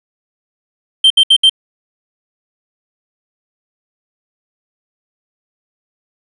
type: tone bursts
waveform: triangle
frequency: 3136 Hz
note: G7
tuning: in tune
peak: -3 dBFS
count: 4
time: 1.04-1.496 s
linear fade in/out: 5 ms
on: 63 ms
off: 68 ms
effects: resampled to 24000 Hz